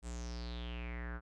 square tone with low-pass filter sweep, 59.5 Hz, A#1, 36 cents sharp, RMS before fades -42 dBFS, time 0.02-1.21 s, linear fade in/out 50 ms, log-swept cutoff 8400 to 1400 Hz, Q 6.3, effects none

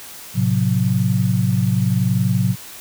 sine chord, F# diminished, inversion first, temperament equal with one note detuned, 110 / 130.81 / 182.03 Hz, A2 / C3 / F#3, 0 / 0 / -28 cents, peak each -19 dBFS, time 0.34-2.56 s, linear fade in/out 50 ms, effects white hiss -37 dBFS RMS until 2.8 s

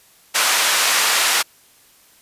pink band-pass noise, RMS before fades -17 dBFS, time 0.34-1.43 s, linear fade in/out 20 ms, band 1100 to 12000 Hz, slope 12 dB/octave, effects white hiss -52 dBFS RMS until 2.21 s + resampled to 32000 Hz

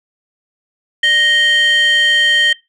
sine tone pair together, 1864.7 / 3133 Hz, A#6 / G7, 0 / -2 cents, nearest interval major sixth, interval 898 cents, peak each -10 dBFS, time 1.03-2.53 s, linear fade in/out 5 ms, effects noise-tail reverb RT60 0.2 s tail -20 dB re dry + tanh soft clip ceiling -6 dBFS

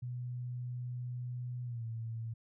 sine tone with pitch glide, 123.4 to 113.81 Hz, B2 to A#2, -1 to -41 cents, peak -37 dBFS, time 0.02-2.34 s, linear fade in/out 10 ms, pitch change -140 cents, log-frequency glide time 1.64-1.85 s, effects none

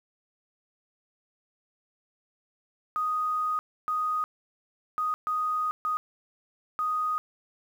sine tone bursts at uneven times, 1244.5 Hz, D#6, in tune, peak -25 dBFS, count 6, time 2.96-3.59 / 3.88-4.24 / 4.98-5.14 / 5.27-5.71 / 5.85-5.97 / 6.79-7.18 s, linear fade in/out 0 ms, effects 9-bit

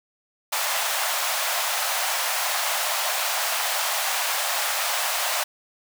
pink high-pass noise, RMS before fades -25 dBFS, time 0.52-5.44 s, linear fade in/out 10 ms, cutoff 610 Hz, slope 48 dB/octave, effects none

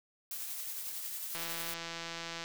blue noise with tremolo, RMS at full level -39 dBFS, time 0.31-1.74 s, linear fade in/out 2 ms, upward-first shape triangle, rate 11 Hz, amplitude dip 35%
click train, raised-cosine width 0.2 ms, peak -23 dBFS, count 183, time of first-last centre 1.35-2.44 s, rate 167 Hz
effects none

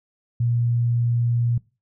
sine tone, 118.9 Hz, A#2, 35 cents sharp, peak -18 dBFS, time 0.4-1.58 s, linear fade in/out 5 ms, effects noise-tail reverb RT60 0.3 s tail -21 dB re dry

